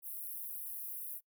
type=high-pass noise; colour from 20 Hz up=pink; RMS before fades=-43 dBFS; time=0.02-1.21 s; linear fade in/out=50 ms; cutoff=11000 Hz; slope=48 dB/octave; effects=noise-tail reverb RT60 0.1 s tail -23 dB re dry